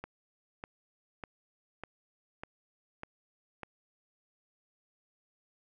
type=click train; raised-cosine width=0.5 ms; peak=-25 dBFS; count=7; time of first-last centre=0.04-3.633 s; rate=1.67 Hz; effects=none